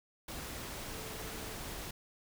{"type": "tone in noise", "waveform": "sine", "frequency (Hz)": 440.5, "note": "A4", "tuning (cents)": 2, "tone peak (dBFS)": -51, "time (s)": [0.9, 1.55], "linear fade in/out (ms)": 5, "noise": "pink", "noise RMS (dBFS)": -43, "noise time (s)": [0.28, 1.91], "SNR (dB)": -11, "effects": []}